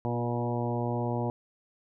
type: harmonic tone with a mistuned harmonic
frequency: 120.1 Hz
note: B2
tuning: 48 cents flat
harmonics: 1 / 2 / 3 / 4 / 5 / 6 / 7 / 8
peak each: -31 / -34 / -36 / -37 / -38 / -39 / -39 / -40 dBFS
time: 0.05-1.3 s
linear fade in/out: 0 ms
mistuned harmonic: 3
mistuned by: -18 cents
effects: none